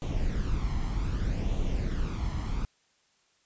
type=noise with flanger; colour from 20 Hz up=brown; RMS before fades=-29 dBFS; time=0.02-2.65 s; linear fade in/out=0 ms; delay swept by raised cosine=0.3 to 0.98 ms; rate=0.64 Hz; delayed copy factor=+0.55; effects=white hiss -68 dBFS RMS until 3.45 s + resampled to 16000 Hz